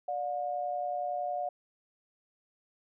sine tone pair together, 587.3 / 718.1 Hz, D5 / F5, 0 / +48 cents, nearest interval minor third, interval 348 cents, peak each -36 / -32 dBFS, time 0.08-1.49 s, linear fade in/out 5 ms, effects none

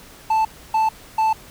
triangle tone bursts, 880 Hz, A5, in tune, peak -13 dBFS, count 3, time 0.3-1.33 s, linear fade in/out 5 ms, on 150 ms, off 290 ms, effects pink hiss -44 dBFS RMS until 1.5 s

